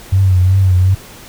sine tone with vibrato, 93.6 Hz, F#2, 20 cents sharp, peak -7 dBFS, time 0.12-0.95 s, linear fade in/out 10 ms, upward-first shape triangle, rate 2.7 Hz, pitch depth 71 cents each way, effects pink hiss -36 dBFS RMS until 1.28 s

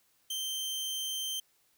sawtooth tone, 3126 Hz, G7, 6 cents flat, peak -30 dBFS, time 0.3-1.4 s, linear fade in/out 5 ms, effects white hiss -70 dBFS RMS until 1.77 s

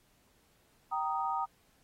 sine chord, Eb major, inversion first, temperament just, 777.8 / 933.4 / 1244.5 Hz, G5 / Bb5 / Eb6, -14 / +2 / 0 cents, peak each -35 / -34 / -35 dBFS, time 0.91-1.46 s, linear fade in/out 20 ms, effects pink hiss -69 dBFS RMS until 1.83 s + AAC 48 kbps

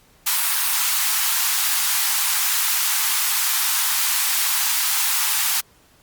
white high-pass noise, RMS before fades -20 dBFS, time 0.26-5.61 s, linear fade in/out 10 ms, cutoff 810 Hz, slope 48 dB/octave, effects pink hiss -55 dBFS RMS until 6.02 s + Opus 48 kbps

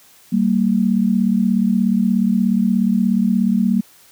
sine tone pair together, 193.2 / 230 Hz, G3 / A#3, -25 / -23 cents, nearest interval minor third, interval 302 cents, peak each -16 dBFS, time 0.32-3.81 s, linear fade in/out 10 ms, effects white hiss -49 dBFS RMS until 4.11 s + high-pass 60 Hz 12 dB/octave

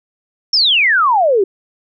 sine exponential sweep, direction down, 5588 to 366.8 Hz, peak -9 dBFS, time 0.53-1.44 s, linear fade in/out 5 ms, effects none

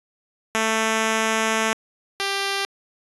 5% pulse tone pair in turn, 221.5 / 394.7 Hz, A3 / G4, +12 / +12 cents, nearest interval minor seventh, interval 1000 cents, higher second, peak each -8 / -11 dBFS, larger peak first, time 0.55-1.73 / 2.2-2.65 s, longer first, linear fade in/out 0 ms, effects resampled to 24000 Hz

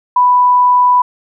sine tone, 990 Hz, B5, 4 cents sharp, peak -6 dBFS, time 0.16-1.02 s, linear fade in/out 5 ms, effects none

